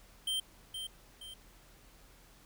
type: tone with echo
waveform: square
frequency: 3136 Hz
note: G7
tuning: in tune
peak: -32 dBFS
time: 0.27-0.4 s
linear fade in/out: 5 ms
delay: 470 ms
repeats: 2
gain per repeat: -7 dB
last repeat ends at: 1.34 s
effects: added 41 Hz sine -61 dBFS peak until 2.45 s + pink hiss -61 dBFS RMS until 2.45 s